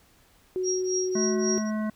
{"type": "tone", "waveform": "sine", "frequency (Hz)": 370, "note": "F#4", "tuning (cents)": 0, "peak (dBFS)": -25, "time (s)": [0.56, 1.58], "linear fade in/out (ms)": 0}
{"type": "tone with tremolo", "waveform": "sine", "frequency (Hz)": 5640, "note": "F8", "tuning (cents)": 16, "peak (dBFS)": -25, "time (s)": [0.63, 1.71], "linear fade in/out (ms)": 50, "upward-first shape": "triangle", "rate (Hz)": 3.7, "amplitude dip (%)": 100}
{"type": "harmonic tone", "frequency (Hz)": 214.9, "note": "A3", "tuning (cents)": -41, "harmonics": [1, 3, 5, 7, 9], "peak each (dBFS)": [-26, -36, -40, -43, -45], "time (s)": [1.15, 1.9], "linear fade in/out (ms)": 5}
{"effects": ["pink hiss -60 dBFS RMS until 1.95 s"]}